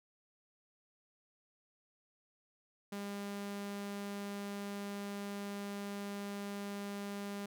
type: tone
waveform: sawtooth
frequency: 201.6 Hz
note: G3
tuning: 49 cents sharp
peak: -36 dBFS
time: 2.92-7.46 s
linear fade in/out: 5 ms
effects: none